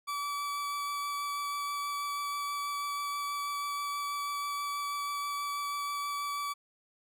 40% pulse tone with vibrato, 1150 Hz, D6, 37 cents flat, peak -32 dBFS, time 0.07-6.54 s, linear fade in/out 20 ms, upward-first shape triangle, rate 6.2 Hz, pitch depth 9 cents each way, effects none

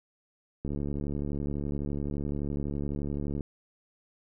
click train, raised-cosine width 3 ms, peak -21 dBFS, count 199, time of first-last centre 0.65-3.408 s, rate 71.8 Hz, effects none

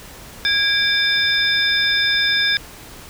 sine tone cluster, 1639 / 2335 / 3586 / 5100 Hz, G#6 / D7 / A7 / D#8, -23 / -11 / +32 / +42 cents, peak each -19 / -24 / -19 / -22 dBFS, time 0.45-2.57 s, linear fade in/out 0 ms, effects pink hiss -39 dBFS RMS until 3.09 s

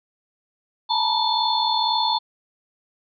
sine tone cluster, 867 / 909 / 971 / 3533 / 4324 Hz, A5 / A#5 / B5 / A7 / C#8, -26 / -44 / -30 / +6 / -44 cents, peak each -25 dBFS, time 0.89-2.19 s, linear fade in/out 20 ms, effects none

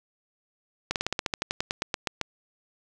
slowing click train, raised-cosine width 0.2 ms, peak -9 dBFS, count 16, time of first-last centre 0.91-2.213 s, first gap 48 ms, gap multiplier 1.08, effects none

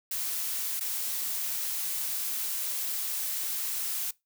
blue noise with dropouts, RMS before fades -32 dBFS, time 0.11-4.11 s, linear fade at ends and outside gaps 5 ms, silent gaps 0.797-0.807 s, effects noise-tail reverb RT60 0.2 s tail -22 dB re dry

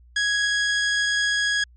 sawtooth tone, 1661.2 Hz, G#6, in tune, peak -16 dBFS, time 0.16-1.64 s, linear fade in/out 5 ms, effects added 60 Hz sine -48 dBFS peak until 1.76 s + MP3 32 kbps

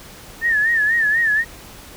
sine tone with vibrato, 1782 Hz, A6, 22 cents sharp, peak -14 dBFS, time 0.41-1.45 s, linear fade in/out 50 ms, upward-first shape sine, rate 4.1 Hz, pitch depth 98 cents each way, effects pink hiss -40 dBFS RMS until 1.96 s

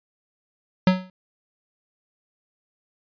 square tone with exponential decay, 185.2 Hz, F#3, 2 cents sharp, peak -11 dBFS, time 0.87-1.1 s, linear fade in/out 2 ms, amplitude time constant 50 ms, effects resampled to 11025 Hz

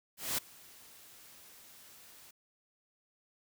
white noise with ADSR envelope, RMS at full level -32 dBFS, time 0.17-2.31 s, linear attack 210 ms, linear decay 8 ms, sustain -24 dB, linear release 6 ms, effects none

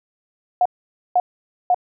sine tone bursts, 721 Hz, F#5, 45 cents flat, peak -12 dBFS, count 3, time 0.61-1.745 s, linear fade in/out 2 ms, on 45 ms, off 500 ms, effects none

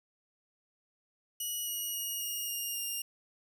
5% pulse tone with pitch steps, 2925 / 2901 / 2878 / 2855 / 2832 / 2809 Hz, F#7 / F#7 / F#7 / F7 / F7 / F7, -21 / -35 / -49 / +37 / +23 / +9 cents, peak -26 dBFS, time 1.4-3.02 s, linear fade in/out 5 ms, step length 270 ms, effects none

